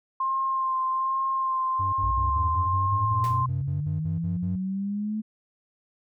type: tone with vibrato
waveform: sine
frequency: 1056 Hz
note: C6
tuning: 16 cents sharp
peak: -23 dBFS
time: 0.2-3.46 s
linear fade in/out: 5 ms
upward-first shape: sine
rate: 1.2 Hz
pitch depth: 18 cents each way
type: tone bursts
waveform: triangle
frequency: 95.5 Hz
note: G2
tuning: 45 cents flat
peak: -27 dBFS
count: 15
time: 1.79-4.562 s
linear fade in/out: 10 ms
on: 140 ms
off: 48 ms
type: linear sweep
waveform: sine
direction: up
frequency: 55 to 218.2 Hz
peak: -26 dBFS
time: 2.02-5.22 s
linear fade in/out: 20 ms
type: noise with exponential decay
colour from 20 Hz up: pink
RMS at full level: -38 dBFS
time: 3.24-3.47 s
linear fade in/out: 0 ms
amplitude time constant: 48 ms
effects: none